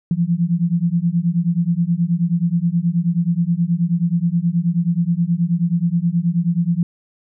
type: beating tone pair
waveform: sine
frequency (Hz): 166.5 / 175.9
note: E3 / F3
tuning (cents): +18 / +13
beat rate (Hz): 9.4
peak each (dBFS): -18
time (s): 0.11-6.83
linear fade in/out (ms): 2
effects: none